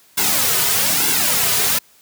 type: noise with flanger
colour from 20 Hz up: white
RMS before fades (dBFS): -17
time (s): 0.17-1.79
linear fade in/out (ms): 10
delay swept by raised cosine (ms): 1.6 to 3.7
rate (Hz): 1.1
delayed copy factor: -0.9
effects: white hiss -52 dBFS RMS until 2.01 s + high-pass 60 Hz 12 dB/octave